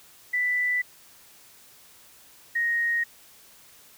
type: tone pair in turn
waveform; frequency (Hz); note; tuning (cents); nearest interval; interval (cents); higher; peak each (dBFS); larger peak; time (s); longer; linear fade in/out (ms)
sine; 1982 / 1870.8; B6 / A#6; +6 / +6; minor second; 100; first; -22; neither; 0.33-0.82 / 2.55-3.04; neither; 10
effects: white hiss -53 dBFS RMS until 3.97 s